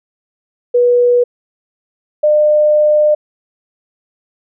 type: tone pair in turn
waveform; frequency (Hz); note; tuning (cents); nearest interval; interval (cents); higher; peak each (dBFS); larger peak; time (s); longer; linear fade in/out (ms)
sine; 486.8 / 602.5; B4 / D5; -25 / +44; major third; 369; second; -7; neither; 0.74-1.24 / 2.23-3.15; second; 10
effects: none